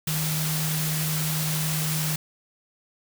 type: tone in noise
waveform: sine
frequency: 155.6 Hz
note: D#3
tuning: in tune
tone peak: -26 dBFS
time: 0.07-2.16 s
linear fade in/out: 5 ms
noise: white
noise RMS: -29 dBFS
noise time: 0.07-2.16 s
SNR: 0 dB
effects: none